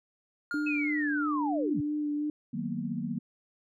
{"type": "tone with exponential decay", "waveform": "triangle", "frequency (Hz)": 1414, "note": "F6", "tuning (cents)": 21, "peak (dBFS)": -29, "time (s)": [0.51, 1.3], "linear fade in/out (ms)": 1, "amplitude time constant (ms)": 170}
{"type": "tone with vibrato", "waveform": "sine", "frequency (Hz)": 296.8, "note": "D4", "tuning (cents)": 18, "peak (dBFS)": -28, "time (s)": [0.54, 2.3], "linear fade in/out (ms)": 2, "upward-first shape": "sine", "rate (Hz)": 3, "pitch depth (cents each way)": 19}
{"type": "linear sweep", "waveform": "sine", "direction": "down", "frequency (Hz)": [2607, 103.7], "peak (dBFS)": -30, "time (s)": [0.66, 1.81], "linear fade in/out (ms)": 10}
{"type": "chord", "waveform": "sine", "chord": "B major seventh", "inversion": "first", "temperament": "just", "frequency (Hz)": [154.34, 185.21, 231.5, 246.9], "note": ["D#3", "F#3", "A#3", "B3"], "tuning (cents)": [-14, 2, -12, 0], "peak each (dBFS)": [-38, -36, -34, -38], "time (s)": [2.53, 3.19], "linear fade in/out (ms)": 10}
{"effects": []}